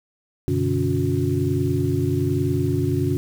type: tone cluster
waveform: sine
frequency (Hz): 95.1 / 125.1 / 146.3 / 282.9 / 361.9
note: F#2 / B2 / D3 / C#4 / F#4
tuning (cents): +48 / +23 / -6 / +35 / -38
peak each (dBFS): -25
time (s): 0.48-3.17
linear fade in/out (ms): 0
effects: 7-bit